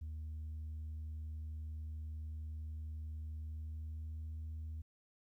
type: tone with pitch glide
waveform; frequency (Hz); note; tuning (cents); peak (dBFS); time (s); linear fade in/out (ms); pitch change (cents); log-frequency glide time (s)
sine; 77.78 to 78.77; D#2 to D#2; 0 to +22; -39; 0.01-4.82; 10; +22; 3.4-4.25
effects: tanh soft clip ceiling -40 dBFS + 13-bit